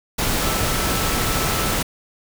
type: tone in noise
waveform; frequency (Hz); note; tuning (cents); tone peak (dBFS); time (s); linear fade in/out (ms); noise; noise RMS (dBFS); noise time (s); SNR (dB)
sine; 1318.5; E6; 0; -30; 0.41-1.76; 10; pink; -21; 0.18-1.83; -12
effects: none